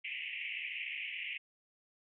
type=band-pass noise; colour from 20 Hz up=white; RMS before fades=-41 dBFS; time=0.04-1.38 s; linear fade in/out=10 ms; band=2000 to 2900 Hz; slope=96 dB/octave; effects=none